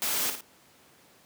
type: noise with echo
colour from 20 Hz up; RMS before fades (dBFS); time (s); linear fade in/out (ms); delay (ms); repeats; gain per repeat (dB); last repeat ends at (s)
white; -29; 0.02-0.3; 0; 54; 2; -7; 0.408
effects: pink hiss -58 dBFS RMS until 1.25 s + high-pass 150 Hz 12 dB/octave